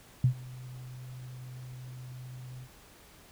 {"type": "tone with ADSR envelope", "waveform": "sine", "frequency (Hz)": 126.6, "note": "B2", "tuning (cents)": 43, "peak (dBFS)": -18, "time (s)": [0.24, 2.69], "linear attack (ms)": 3, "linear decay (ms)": 90, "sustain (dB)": -23, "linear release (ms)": 69, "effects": ["pink hiss -56 dBFS RMS until 3.31 s"]}